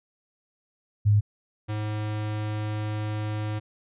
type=tone pair in turn; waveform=sine / square; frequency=103.83 / 106.5 Hz; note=G#2 / G#2; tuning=0 / +44 cents; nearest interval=unison; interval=44 cents; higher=second; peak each=-16 / -28 dBFS; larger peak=first; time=1.05-1.21 / 1.68-3.6 s; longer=second; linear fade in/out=20 ms; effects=resampled to 8000 Hz